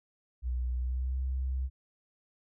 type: tone with pitch glide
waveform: sine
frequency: 61.74 to 65.03 Hz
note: B1 to C2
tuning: 0 to -10 cents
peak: -29 dBFS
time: 0.42-1.7 s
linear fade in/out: 50 ms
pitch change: +90 cents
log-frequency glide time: 0.75-1.18 s
effects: none